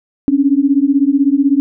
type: beating tone pair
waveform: sine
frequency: 270.9 / 286.9 Hz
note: C#4 / D4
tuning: -40 / -40 cents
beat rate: 16 Hz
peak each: -12 dBFS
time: 0.28-1.6 s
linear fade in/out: 0 ms
effects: none